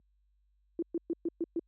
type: tone bursts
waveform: sine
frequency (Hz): 335.3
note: E4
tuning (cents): +30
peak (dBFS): -28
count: 6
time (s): 0.79-1.594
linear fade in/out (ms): 2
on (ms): 34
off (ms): 120
effects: added 50 Hz sine -44 dBFS peak until 1.67 s + high-pass 200 Hz 12 dB/octave